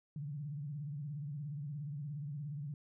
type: tone with vibrato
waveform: sine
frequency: 145.5 Hz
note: D3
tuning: 16 cents flat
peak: -39 dBFS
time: 0.16-2.74 s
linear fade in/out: 2 ms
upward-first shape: sine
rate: 17 Hz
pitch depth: 130 cents each way
effects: none